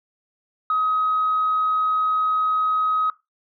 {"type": "tone", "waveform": "sine", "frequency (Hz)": 1265, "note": "D#6", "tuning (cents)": 28, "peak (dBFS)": -17, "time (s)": [0.7, 3.1], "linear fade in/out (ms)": 2, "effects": ["noise-tail reverb RT60 0.2 s tail -17 dB re dry", "tanh soft clip ceiling -13 dBFS"]}